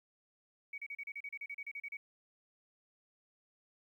sine tone bursts, 2255 Hz, C#7, 29 cents sharp, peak -40 dBFS, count 15, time 0.73-1.97 s, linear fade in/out 5 ms, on 50 ms, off 35 ms, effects 12-bit

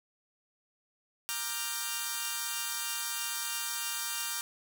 5% pulse chord, G minor seventh, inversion first, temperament equal with one note detuned, 932.3 / 1185.6 / 1396.9 / 1568 Hz, Bb5 / D6 / F6 / G6, 0 / +16 / 0 / 0 cents, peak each -27 dBFS, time 1.29-4.41 s, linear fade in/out 0 ms, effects none

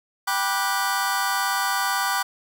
sawtooth chord, G major seventh, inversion none, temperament just, 784 / 980 / 1176 / 1470 Hz, G5 / B5 / D6 / F#6, 0 / -14 / +2 / -12 cents, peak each -23 dBFS, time 0.27-2.23 s, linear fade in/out 10 ms, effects none

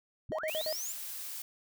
sine linear sweep, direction up, 33.04 to 7310 Hz, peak -37 dBFS, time 0.29-0.92 s, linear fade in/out 0 ms
triangle tone bursts, 627 Hz, D#5, 13 cents sharp, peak -30 dBFS, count 4, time 0.32-0.727 s, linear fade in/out 0 ms, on 65 ms, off 49 ms
blue noise, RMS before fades -41 dBFS, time 0.48-1.42 s, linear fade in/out 2 ms
effects none

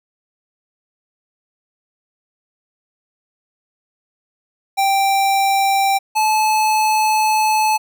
square tone pair in turn, 784 / 864.3 Hz, G5 / A5, 0 / -31 cents, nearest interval major second, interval 169 cents, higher second, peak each -14 dBFS, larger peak neither, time 4.77-5.99 / 6.15-7.78 s, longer second, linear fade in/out 20 ms, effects none

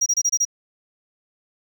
triangle tone bursts, 5720 Hz, F8, 41 cents sharp, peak -15 dBFS, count 6, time 0.01-0.452 s, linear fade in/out 10 ms, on 52 ms, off 26 ms, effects none

